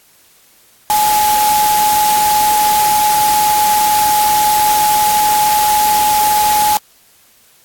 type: tone in noise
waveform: sine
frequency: 845 Hz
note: G#5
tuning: 30 cents sharp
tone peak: -10 dBFS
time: 0.9-6.77 s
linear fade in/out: 0 ms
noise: white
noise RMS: -18 dBFS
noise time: 0.9-6.77 s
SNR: +5 dB
effects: white hiss -49 dBFS RMS until 7.64 s + AAC 64 kbps